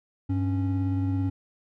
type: tone pair together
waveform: triangle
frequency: 98 / 275.9 Hz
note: G2 / C#4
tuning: 0 / -8 cents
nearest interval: octave + tritone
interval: 1792 cents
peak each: -23 / -26 dBFS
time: 0.29-1.3 s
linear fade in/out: 10 ms
effects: none